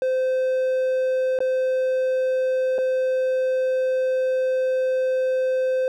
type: tone with dropouts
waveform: triangle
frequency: 517 Hz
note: C5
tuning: 21 cents flat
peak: -17 dBFS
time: 0.02-5.88 s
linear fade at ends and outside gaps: 1 ms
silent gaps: 1.389-1.404 / 2.782-2.786 s
effects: none